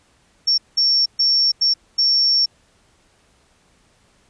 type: tone bursts at uneven times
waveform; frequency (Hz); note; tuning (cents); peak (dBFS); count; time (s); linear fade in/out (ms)
sine; 5470; F8; -37; -13; 5; 0.47-0.58 / 0.77-1.06 / 1.19-1.52 / 1.61-1.74 / 1.98-2.46; 10
effects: pink hiss -58 dBFS RMS until 4.29 s + resampled to 22050 Hz